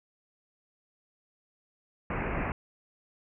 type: low-pass noise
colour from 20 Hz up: pink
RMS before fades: -32 dBFS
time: 2.1-2.52 s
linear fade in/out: 2 ms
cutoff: 2600 Hz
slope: 96 dB/octave
effects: none